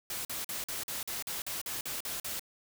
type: noise bursts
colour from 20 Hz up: white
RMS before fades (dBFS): -37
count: 12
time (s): 0.1-2.395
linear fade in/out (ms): 2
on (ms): 150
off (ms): 45
effects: none